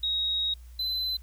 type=tone pair in turn; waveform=sine / triangle; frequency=3783 / 4041 Hz; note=A#7 / B7; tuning=+25 / +39 cents; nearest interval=minor second; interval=114 cents; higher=second; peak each=-25 / -26 dBFS; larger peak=first; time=0.03-0.54 / 0.79-1.17 s; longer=first; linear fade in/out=5 ms; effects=added 60 Hz sine -44 dBFS peak until 1.22 s + white hiss -62 dBFS RMS until 1.22 s